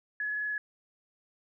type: tone with frequency modulation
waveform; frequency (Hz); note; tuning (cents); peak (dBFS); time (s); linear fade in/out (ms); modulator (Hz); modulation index
sine; 1696; G#6; +36; -30; 0.2-0.58; 2; 22.9; 0.56
effects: none